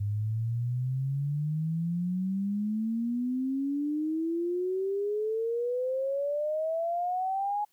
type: exponential sweep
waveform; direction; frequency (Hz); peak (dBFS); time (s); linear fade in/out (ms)
sine; up; 100.7 to 840; -27; 0-7.65; 10
effects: white hiss -71 dBFS RMS until 7.72 s